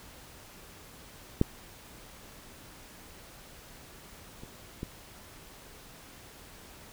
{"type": "clicks", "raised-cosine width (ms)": 3, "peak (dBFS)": [-9, -30, -22], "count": 3, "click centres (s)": [1.414, 4.435, 4.831], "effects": ["pink hiss -51 dBFS RMS until 6.92 s"]}